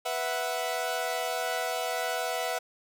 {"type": "chord", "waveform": "sawtooth", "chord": "B suspended fourth", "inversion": "none", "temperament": "equal", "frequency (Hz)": [493.9, 659.3, 740], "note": ["B4", "E5", "F#5"], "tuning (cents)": [0, 0, 0], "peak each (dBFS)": [-31, -29, -29], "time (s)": [0.05, 2.59], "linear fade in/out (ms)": 10, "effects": []}